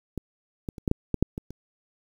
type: clicks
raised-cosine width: 3 ms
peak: -18 / -18 / -26 / -11 / -8 / -11 / -6 / -19 / -26 dBFS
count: 9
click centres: 0.177 / 0.688 / 0.782 / 0.878 / 0.914 / 1.143 / 1.226 / 1.379 / 1.506 s
effects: 8-bit